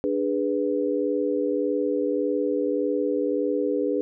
sine chord, G# diminished, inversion second, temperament equal with one note detuned, 293.7 / 412.2 / 493.9 Hz, D4 / G#4 / B4, 0 / -13 / 0 cents, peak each -26 dBFS, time 0.04-4.01 s, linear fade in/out 0 ms, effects none

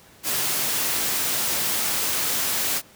white noise, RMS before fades -24 dBFS, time 0.23-2.82 s, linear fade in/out 50 ms, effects pink hiss -51 dBFS RMS until 2.95 s + high-pass 80 Hz 12 dB/octave

